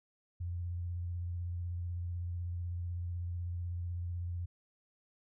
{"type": "tone with vibrato", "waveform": "sine", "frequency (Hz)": 87.31, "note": "F2", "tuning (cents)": 0, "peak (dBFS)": -35, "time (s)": [0.4, 4.46], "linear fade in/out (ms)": 10, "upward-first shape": "sine", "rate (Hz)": 16, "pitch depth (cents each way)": 27, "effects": []}